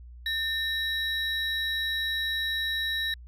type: tone pair together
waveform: triangle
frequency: 1800 / 3876 Hz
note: A6 / B7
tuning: +39 / -33 cents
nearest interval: octave + minor second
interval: 1328 cents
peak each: -28 dBFS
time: 0.26-3.14 s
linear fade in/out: 2 ms
effects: added 60 Hz sine -43 dBFS peak until 3.27 s